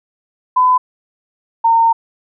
sine tone pair in turn, 1008 / 914.8 Hz, B5 / A#5, +35 / -33 cents, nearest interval major second, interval 168 cents, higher first, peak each -8 dBFS, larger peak neither, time 0.56-0.78 / 1.64-1.93 s, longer second, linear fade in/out 10 ms, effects none

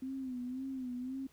sine tone with vibrato, 257 Hz, C4, 31 cents flat, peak -37 dBFS, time 0.02-1.27 s, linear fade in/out 5 ms, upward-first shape sine, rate 1.9 Hz, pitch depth 76 cents each way, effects added 76 Hz sine -67 dBFS peak until 1.32 s + pink hiss -67 dBFS RMS until 1.32 s

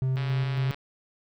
triangle tone with tremolo, 130.81 Hz, C3, in tune, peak -21 dBFS, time 0.02-0.71 s, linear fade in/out 0 ms, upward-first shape square, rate 3.6 Hz, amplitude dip 30%
click train, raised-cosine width 0.3 ms, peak -22 dBFS, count 82, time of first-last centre 0.17-0.744 s, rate 141 Hz
effects none

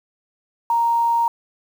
sine tone with quantisation, 932.3 Hz, A#5, in tune, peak -15 dBFS, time 0.7-1.28 s, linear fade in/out 2 ms, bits 7, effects none

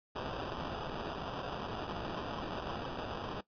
white noise with sample-and-hold, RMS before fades -40 dBFS, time 0.15-3.41 s, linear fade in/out 10 ms, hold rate 2100 Hz, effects noise-tail reverb RT60 0.1 s tail -18 dB re dry + resampled to 11025 Hz

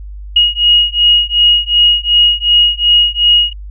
sine beating tone pair, 2881 / 2883.7 Hz, F#7 / F#7, -47 / -45 cents, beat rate 2.7 Hz, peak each -10 dBFS, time 0.36-3.53 s, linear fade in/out 5 ms, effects added 50 Hz sine -25 dBFS peak until 3.7 s

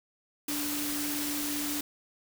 sine tone in noise, 292.7 Hz, D4, 6 cents flat, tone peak -34 dBFS, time 0.48-1.81 s, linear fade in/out 5 ms, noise white, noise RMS -34 dBFS, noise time 0.48-1.81 s, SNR -3 dB, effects none

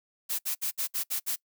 blue noise bursts, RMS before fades -30 dBFS, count 7, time 0.29-1.362 s, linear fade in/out 20 ms, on 100 ms, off 62 ms, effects noise-tail reverb RT60 0.1 s tail -24 dB re dry

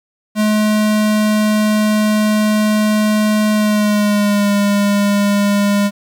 square tone with pitch glide, 213 to 202.9 Hz, G#3 to G#3, +44 to -40 cents, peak -12 dBFS, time 0.35-5.91 s, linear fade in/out 50 ms, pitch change -84 cents, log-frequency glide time 3.52-4.52 s, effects 8-bit

